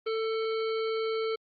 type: harmonic tone with a mistuned harmonic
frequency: 444.5 Hz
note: A4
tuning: 18 cents sharp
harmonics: 1 / 3 / 5 / 7 / 9 / 10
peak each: -28 / -38 / -42 / -45 / -47 / -48 dBFS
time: 0.06-1.36 s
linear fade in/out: 10 ms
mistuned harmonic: 9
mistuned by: +24 cents
effects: Opus 24 kbps